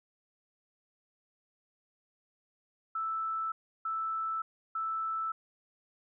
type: tone bursts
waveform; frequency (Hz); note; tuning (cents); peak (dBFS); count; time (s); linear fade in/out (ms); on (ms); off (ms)
sine; 1318.5; E6; 0; -31; 3; 2.95-5.32; 5; 570; 330
effects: none